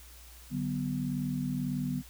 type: chord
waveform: sine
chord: B minor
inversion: first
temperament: equal with one note detuned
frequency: 146.83 / 188.67 / 246.9 Hz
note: D3 / F#3 / B3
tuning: 0 / +34 / 0 cents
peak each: -34 / -36 / -33 dBFS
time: 0.5-2.03 s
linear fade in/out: 50 ms
effects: added 60 Hz sine -51 dBFS peak until 2.09 s + white hiss -54 dBFS RMS until 2.09 s